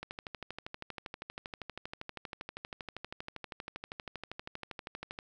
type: click train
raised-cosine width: 0.3 ms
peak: -24 dBFS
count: 66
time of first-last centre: 0.03-5.189 s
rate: 12.6 Hz
effects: none